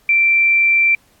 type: tone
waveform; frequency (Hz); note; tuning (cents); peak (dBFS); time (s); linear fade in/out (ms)
sine; 2349; D7; 0; -10; 0.09-0.95; 2
effects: pink hiss -55 dBFS RMS until 1.2 s + AAC 64 kbps